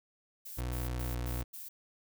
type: noise bursts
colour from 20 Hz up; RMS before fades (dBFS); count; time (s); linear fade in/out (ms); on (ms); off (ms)
violet; -45; 5; 0.45-1.69; 10; 160; 110
type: tone with pitch glide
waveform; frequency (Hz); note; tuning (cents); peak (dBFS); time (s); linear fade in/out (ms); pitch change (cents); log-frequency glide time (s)
30% pulse; 61.3 to 60.56; B1 to B1; -12 to -33; -31; 0.57-1.44; 20; -21; 1.03-1.15
effects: none